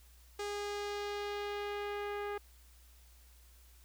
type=tone with low-pass filter sweep; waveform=sawtooth; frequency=410 Hz; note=G#4; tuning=22 cents flat; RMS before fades=-39 dBFS; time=0.39-2.38 s; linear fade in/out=5 ms; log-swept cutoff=7800 to 1900 Hz; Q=1.1; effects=added 60 Hz sine -58 dBFS peak until 3.84 s + white hiss -65 dBFS RMS until 3.84 s